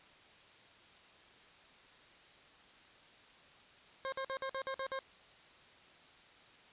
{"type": "tone bursts", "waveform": "20% pulse", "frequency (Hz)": 534, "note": "C5", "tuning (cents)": 35, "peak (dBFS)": -32, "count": 8, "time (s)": [4.05, 4.99], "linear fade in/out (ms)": 0, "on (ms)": 72, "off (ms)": 52, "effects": ["white hiss -60 dBFS RMS until 6.72 s", "resampled to 8000 Hz"]}